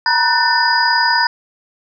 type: tone cluster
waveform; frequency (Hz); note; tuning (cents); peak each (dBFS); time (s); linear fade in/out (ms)
sine; 928 / 968 / 1498 / 1789 / 4918; A#5 / B5 / F#6 / A6 / D#8; -8 / -35 / +21 / +28 / -21; -18; 0.06-1.27; 2
effects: none